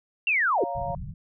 sine linear sweep, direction down, 2794 to 311.1 Hz, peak -20 dBFS, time 0.27-0.64 s, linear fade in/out 2 ms
sine chord, Bb minor, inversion first, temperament just, 559.4 / 699.2 / 932.3 Hz, Db5 / F5 / Bb5, +16 / +2 / 0 cents, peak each -34 / -30 / -34 dBFS, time 0.58-0.95 s, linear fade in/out 2 ms
white low-pass noise, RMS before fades -36 dBFS, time 0.75-1.14 s, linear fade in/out 5 ms, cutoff 180 Hz, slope 96 dB/octave
effects none

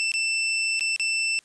sawtooth tone with dropouts, 2667 Hz, E7, 20 cents sharp, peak -19 dBFS, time 0-1.39 s, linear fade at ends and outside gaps 0 ms, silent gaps 0.118-0.139 / 0.795-0.808 / 0.962-0.997 s, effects white hiss -59 dBFS RMS until 1.44 s + resampled to 22050 Hz

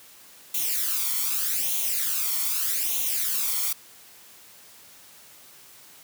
blue noise with flanger, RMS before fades -26 dBFS, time 0.54-3.73 s, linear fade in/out 5 ms, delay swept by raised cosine 0.3 to 0.92 ms, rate 0.82 Hz, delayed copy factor +0.7, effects white hiss -50 dBFS RMS until 6.03 s + high-pass 80 Hz 12 dB/octave

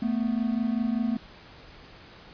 triangle tone pair together, 221.7 / 246.9 Hz, A3 / B3, +13 / 0 cents, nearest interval major second, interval 187 cents, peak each -24 / -26 dBFS, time 0.02-1.17 s, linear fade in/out 5 ms, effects pink hiss -49 dBFS RMS until 2.33 s + resampled to 11025 Hz

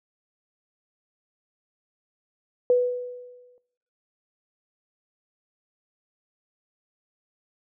sine tone with exponential decay, 493.9 Hz, B4, in tune, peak -14 dBFS, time 2.7-3.58 s, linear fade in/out 1 ms, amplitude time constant 190 ms, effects noise-tail reverb RT60 0.7 s tail -19 dB re dry

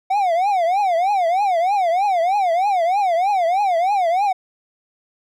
triangle tone with vibrato, 740 Hz, F#5, in tune, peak -13 dBFS, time 0.1-4.33 s, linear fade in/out 10 ms, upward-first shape triangle, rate 3.2 Hz, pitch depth 230 cents each way, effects none

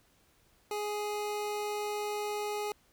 25% pulse tone, 416.9 Hz, G#4, 7 cents sharp, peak -29 dBFS, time 0.71-2.72 s, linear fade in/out 2 ms, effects pink hiss -67 dBFS RMS until 2.92 s

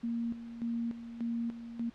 sine tone with tremolo, 233.1 Hz, A#3, in tune, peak -31 dBFS, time 0.03-1.9 s, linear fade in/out 10 ms, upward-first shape square, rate 1.7 Hz, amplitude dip 70%, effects pink hiss -60 dBFS RMS until 1.94 s + low-pass 4000 Hz 12 dB/octave

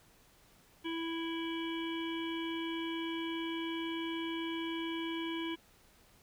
harmonic tone, 329.7 Hz, E4, in tune, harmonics 1 / 3 / 5 / 7 / 9 / 10, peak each -36 / -45 / -49 / -46 / -46 / -48 dBFS, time 0.84-5.56 s, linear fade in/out 20 ms, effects pink hiss -64 dBFS RMS until 6.22 s

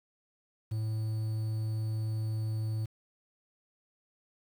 triangle tone with quantisation, 109.6 Hz, A2, 6 cents flat, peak -28 dBFS, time 0.71-2.86 s, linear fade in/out 10 ms, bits 9, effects none

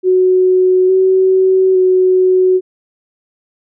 sine tone with pitch steps, 369.7 / 376.9 / 370.6 Hz, F#4 / F#4 / F#4, -1 / +32 / +3 cents, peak -7 dBFS, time 0.03-2.61 s, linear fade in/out 50 ms, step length 860 ms, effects none

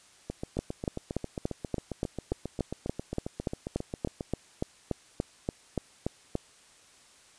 two click trains, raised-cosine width 2 ms, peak -20 / -15 dBFS, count 30 / 21, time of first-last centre 0.3-4.208 / 0.59-6.354 s, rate 7.42 / 3.47 Hz, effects white hiss -58 dBFS RMS until 7.38 s + resampled to 22050 Hz

